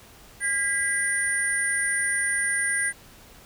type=tone cluster; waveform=sine; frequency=1624 / 1975 / 9210 Hz; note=G#6 / B6 / D9; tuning=-39 / 0 / -35 cents; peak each=-26 dBFS; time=0.4-2.93 s; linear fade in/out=50 ms; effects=tanh soft clip ceiling -14 dBFS + pink hiss -50 dBFS RMS until 3.45 s